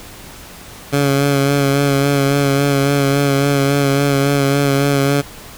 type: tone with vibrato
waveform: 15% pulse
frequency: 140.1 Hz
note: C#3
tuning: 19 cents sharp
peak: -6 dBFS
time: 0.92-5.22 s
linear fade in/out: 20 ms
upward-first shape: sine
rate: 3.6 Hz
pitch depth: 28 cents each way
effects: pink hiss -36 dBFS RMS until 5.57 s